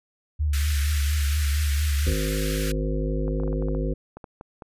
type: tone with vibrato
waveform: sine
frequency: 73.2 Hz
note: D2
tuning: 5 cents flat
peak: -20 dBFS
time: 0.39-2.14 s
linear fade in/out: 20 ms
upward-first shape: triangle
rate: 4.3 Hz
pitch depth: 82 cents each way
type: high-pass noise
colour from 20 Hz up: pink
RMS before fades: -34 dBFS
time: 0.53-2.72 s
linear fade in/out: 5 ms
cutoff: 1400 Hz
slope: 48 dB/octave
type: harmonic tone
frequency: 52 Hz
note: G#1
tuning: 3 cents sharp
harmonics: 1 / 3 / 5 / 7 / 9 / 10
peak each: -25 / -30 / -32 / -33 / -35 / -35 dBFS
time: 2.06-3.94 s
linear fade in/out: 10 ms
type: clicks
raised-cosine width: 1 ms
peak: -25 dBFS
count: 12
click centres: 3.28 / 3.4 / 3.435 / 3.478 / 3.529 / 3.624 / 3.685 / 3.749 / 4.17 / 4.242 / 4.411 / 4.622 s
effects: resampled to 32000 Hz